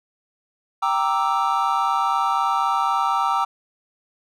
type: chord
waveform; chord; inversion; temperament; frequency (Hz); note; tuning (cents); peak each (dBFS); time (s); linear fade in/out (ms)
triangle; E half-diminished seventh; first; equal; 784 / 932.3 / 1174.7 / 1318.5; G5 / Bb5 / D6 / E6; 0 / 0 / 0 / 0; -22; 0.82-3.45; 10
effects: none